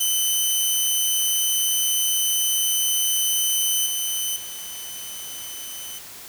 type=tone with level steps; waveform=10% pulse; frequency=3033 Hz; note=F#7; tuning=42 cents sharp; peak=-11 / -15 / -25 dBFS; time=0-5.99 s; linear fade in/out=10 ms; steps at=3.86 / 4.36 s; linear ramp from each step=2 ms; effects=white hiss -40 dBFS RMS until 6.28 s